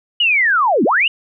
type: linear two-way sweep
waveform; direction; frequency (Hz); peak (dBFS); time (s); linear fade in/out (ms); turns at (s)
sine; down then up; 2960 to 196 to 2960; -11; 0.2-1.08; 5; 0.84
effects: none